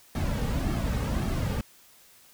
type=noise with flanger; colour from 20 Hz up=brown; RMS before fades=-28 dBFS; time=0.15-1.61 s; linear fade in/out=2 ms; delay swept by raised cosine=2 to 2.98 ms; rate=1.8 Hz; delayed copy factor=-0.6; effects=white hiss -56 dBFS RMS until 2.33 s